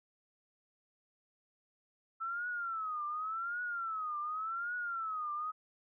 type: tone with vibrato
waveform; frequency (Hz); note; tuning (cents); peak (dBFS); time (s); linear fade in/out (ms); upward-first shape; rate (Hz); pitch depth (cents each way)
sine; 1318.5; E6; 0; -35; 2.2-5.52; 20; triangle; 0.88; 190
effects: none